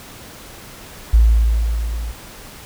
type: tone with level ramp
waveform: sine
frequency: 56 Hz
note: A1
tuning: 31 cents sharp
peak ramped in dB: -6 to -23 dBFS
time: 1.13-2.12 s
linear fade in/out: 10 ms
effects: pink hiss -38 dBFS RMS until 2.65 s